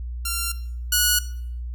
5% pulse tone pair in turn, 1378 / 1462.5 Hz, F6 / F#6, -24 / -21 cents, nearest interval minor second, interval 103 cents, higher second, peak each -13 / -6 dBFS, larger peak second, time 0.25-0.52 / 0.92-1.19 s, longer neither, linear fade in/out 5 ms, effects noise-tail reverb RT60 0.6 s tail -17 dB re dry + added 60 Hz sine -28 dBFS peak until 1.74 s

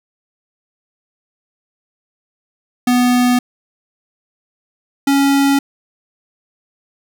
square tone pair in turn, 246.9 / 278 Hz, B3 / C#4, 0 / +5 cents, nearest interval major second, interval 205 cents, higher second, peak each -11 dBFS, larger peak neither, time 2.87-3.39 / 5.07-5.59 s, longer neither, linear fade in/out 5 ms, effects none

